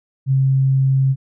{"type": "tone", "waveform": "sine", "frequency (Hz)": 134.1, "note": "C3", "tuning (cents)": 43, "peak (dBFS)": -12, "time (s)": [0.26, 1.16], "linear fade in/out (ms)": 50, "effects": []}